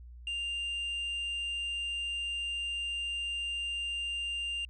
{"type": "tone with quantisation", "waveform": "triangle", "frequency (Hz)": 2794, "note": "F7", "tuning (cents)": 0, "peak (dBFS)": -31, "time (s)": [0.27, 4.65], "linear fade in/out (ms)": 2, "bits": 10, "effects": ["added 60 Hz sine -46 dBFS peak until 4.69 s", "resampled to 24000 Hz"]}